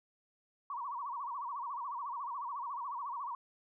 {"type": "tone with vibrato", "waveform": "sine", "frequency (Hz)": 1038, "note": "C6", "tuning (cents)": -14, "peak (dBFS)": -37, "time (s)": [0.7, 3.35], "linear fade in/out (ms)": 2, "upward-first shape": "sine", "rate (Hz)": 14, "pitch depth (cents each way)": 190, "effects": []}